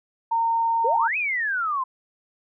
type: tone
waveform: sine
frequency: 917 Hz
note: A#5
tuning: 29 cents flat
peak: -19 dBFS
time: 0.31-1.08 s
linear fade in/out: 10 ms
type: exponential two-way sweep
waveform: sine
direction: up then down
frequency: 425.7 to 2592 to 1008 Hz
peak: -22 dBFS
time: 0.84-1.84 s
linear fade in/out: 10 ms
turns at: 1.17 s
effects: none